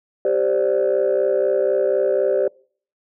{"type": "chord", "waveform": "sine", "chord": "G suspended fourth", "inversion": "none", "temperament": "equal", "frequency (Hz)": [392, 523.3, 587.3], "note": ["G4", "C5", "D5"], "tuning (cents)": [0, 0, 0], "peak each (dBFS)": -19, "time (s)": [0.25, 2.48], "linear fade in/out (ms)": 2, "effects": ["noise-tail reverb RT60 0.5 s tail -26 dB re dry", "tanh soft clip ceiling -10 dBFS"]}